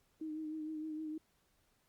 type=tone with vibrato; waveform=sine; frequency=311.1 Hz; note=D#4; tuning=in tune; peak=-39 dBFS; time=0.21-1.18 s; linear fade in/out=5 ms; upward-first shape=triangle; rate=6.5 Hz; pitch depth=39 cents each way; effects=pink hiss -75 dBFS RMS until 1.88 s + Opus 48 kbps